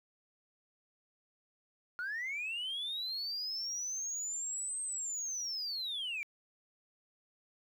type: linear two-way sweep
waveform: sine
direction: up then down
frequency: 1400 to 8372 to 2279 Hz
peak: -34 dBFS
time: 1.99-6.23 s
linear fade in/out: 0 ms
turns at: 4.82 s
effects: tanh soft clip ceiling -33 dBFS + 11-bit